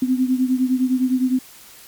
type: beating tone pair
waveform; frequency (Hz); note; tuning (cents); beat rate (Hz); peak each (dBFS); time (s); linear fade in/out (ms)
sine; 253.8 / 263.6; B3 / C4; +47 / +13; 9.8; -17 / -21; 0.02-1.39; 5
effects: white hiss -44 dBFS RMS until 1.87 s + MP3 96 kbps